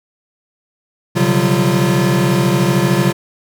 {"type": "tone cluster", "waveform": "square", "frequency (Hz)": [129.6, 143.1, 178.9, 191.9, 345.2], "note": ["C3", "D3", "F3", "G3", "F4"], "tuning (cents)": [-16, -45, 42, -37, -20], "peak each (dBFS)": -19, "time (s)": [1.15, 3.13], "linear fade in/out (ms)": 20, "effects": []}